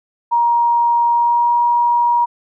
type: tone with pitch glide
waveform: sine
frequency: 944 to 953.3 Hz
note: A#5 to A#5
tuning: +22 to +39 cents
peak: -11 dBFS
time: 0.31-2.26 s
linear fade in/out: 20 ms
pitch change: +17 cents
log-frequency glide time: 1.09-1.59 s
effects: none